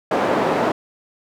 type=band-pass noise; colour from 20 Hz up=white; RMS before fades=-19 dBFS; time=0.11-0.72 s; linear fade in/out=5 ms; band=240 to 730 Hz; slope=12 dB/octave; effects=none

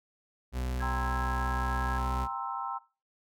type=tone with pitch glide; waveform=40% pulse; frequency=62.9 to 63.52 Hz; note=B1 to B1; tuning=+32 to +49 cents; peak=-30 dBFS; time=0.52-2.28 s; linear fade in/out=50 ms; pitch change=+17 cents; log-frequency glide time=1.28-2.1 s
type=tone; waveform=sine; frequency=1647 Hz; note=G#6; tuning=15 cents flat; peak=-39 dBFS; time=0.8-1.98 s; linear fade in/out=2 ms
type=chord; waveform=sine; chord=C dominant seventh; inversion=second; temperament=equal with one note detuned; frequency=790.4 / 932.3 / 1046.5 / 1318.5 Hz; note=G5 / Bb5 / C6 / E6; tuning=+14 / 0 / 0 / 0 cents; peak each=-38 dBFS; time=0.81-2.79 s; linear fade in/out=20 ms
effects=noise-tail reverb RT60 0.3 s tail -18 dB re dry

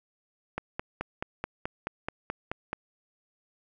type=click train; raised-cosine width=0.5 ms; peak=-16 dBFS; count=11; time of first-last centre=0.58-2.731 s; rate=4.65 Hz; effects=none

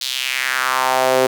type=tone with high-pass filter sweep; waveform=sawtooth; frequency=130 Hz; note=C3; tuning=11 cents flat; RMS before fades=-18 dBFS; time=0.01-1.27 s; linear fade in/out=5 ms; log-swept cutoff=4100 to 430 Hz; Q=2.7; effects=none

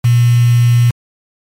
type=tone with quantisation; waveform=sine; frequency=120 Hz; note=B2; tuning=49 cents flat; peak=-6 dBFS; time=0.04-0.91 s; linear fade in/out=10 ms; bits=4; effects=MP3 64 kbps

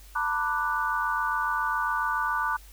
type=chord; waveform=sine; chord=B minor seventh; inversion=third; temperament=equal with one note detuned; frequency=900.6 / 987.8 / 1174.7 / 1480 Hz; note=A5 / B5 / D6 / F#6; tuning=+40 / 0 / 0 / 0 cents; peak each=-31 / -32 / -29 / -29 dBFS; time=0.15-2.57 s; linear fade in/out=10 ms; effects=added 50 Hz sine -47 dBFS peak until 2.72 s + white hiss -54 dBFS RMS until 2.72 s

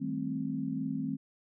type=chord; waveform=sine; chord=A half-diminished seventh; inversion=second; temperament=just; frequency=158.4 / 198 / 220 / 264 Hz; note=Eb3 / G3 / A3 / C4; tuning=+31 / +18 / 0 / +16 cents; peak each=-38 / -39 / -38 / -34 dBFS; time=0-1.17 s; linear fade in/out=20 ms; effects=none

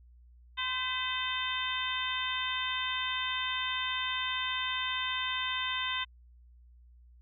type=harmonic tone with a mistuned harmonic; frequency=515 Hz; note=C5; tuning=28 cents flat; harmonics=2 / 3 / 4 / 5 / 6 / 7; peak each=-37 / -39 / -38 / -39 / -37 / -37 dBFS; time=0.57-6.05 s; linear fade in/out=20 ms; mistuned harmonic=4; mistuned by=-44 cents; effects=added 60 Hz sine -54 dBFS peak until 7.21 s

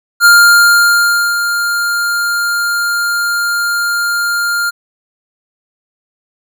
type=tone with ADSR envelope; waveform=square; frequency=1403 Hz; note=F6; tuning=8 cents sharp; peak=-3 dBFS; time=0.2-4.71 s; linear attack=53 ms; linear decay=1100 ms; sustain=-10 dB; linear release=22 ms; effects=none

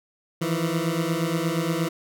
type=beating tone pair; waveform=20% pulse; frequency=161.1 / 169.6 Hz; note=E3 / E3; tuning=-39 / +50 cents; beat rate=8.5 Hz; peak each=-21 / -21 dBFS; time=0.41-1.89 s; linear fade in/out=10 ms; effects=none

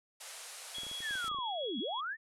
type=band-pass noise; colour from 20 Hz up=white; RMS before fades=-48 dBFS; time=0.2-1.29 s; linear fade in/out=10 ms; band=470 to 11000 Hz; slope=48 dB/octave
type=tone with tremolo; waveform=sine; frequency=3335 Hz; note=G#7; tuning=7 cents sharp; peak=-38 dBFS; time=0.74-2.01 s; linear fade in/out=10 ms; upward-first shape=triangle; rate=5.8 Hz; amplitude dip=35%
type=clicks; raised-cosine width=2 ms; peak=-39 dBFS; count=12; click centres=0.784 / 0.834 / 0.867 / 0.914 / 1.005 / 1.109 / 1.155 / 1.244 / 1.28 / 1.315 / 1.346 / 1.387 s
type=linear two-way sweep; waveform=sine; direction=down then up; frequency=1868 to 200.1 to 1868 Hz; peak=-35 dBFS; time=1.01-2.17 s; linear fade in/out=50 ms; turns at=1.79 s
effects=none

